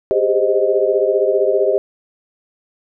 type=chord; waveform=sine; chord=Ab major seventh; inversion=third; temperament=equal with one note detuned; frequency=392 / 407.2 / 523.3 / 622.3 Hz; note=G4 / Ab4 / C5 / Eb5; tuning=0 / -34 / 0 / 0 cents; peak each=-18 dBFS; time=0.11-1.78 s; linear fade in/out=0 ms; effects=none